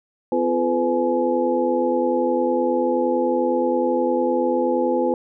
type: tone cluster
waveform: sine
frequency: 253.9 / 342.7 / 434.4 / 505 / 845 Hz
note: B3 / F4 / A4 / B4 / G#5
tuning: +48 / -33 / -22 / +39 / +30 cents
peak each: -24 / -23 / -29 / -21 / -26 dBFS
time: 0.32-5.14 s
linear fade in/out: 2 ms
effects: none